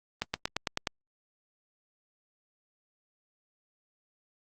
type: accelerating click train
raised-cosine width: 0.2 ms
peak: -11 dBFS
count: 7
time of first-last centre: 0.22-0.872 s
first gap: 120 ms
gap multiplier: 0.96
effects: Opus 32 kbps